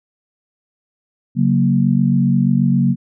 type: chord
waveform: sine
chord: F# major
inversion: second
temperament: equal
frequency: 138.59 / 185 / 233.1 Hz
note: C#3 / F#3 / A#3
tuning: 0 / 0 / 0 cents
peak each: -16 dBFS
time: 1.35-2.96 s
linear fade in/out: 50 ms
effects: none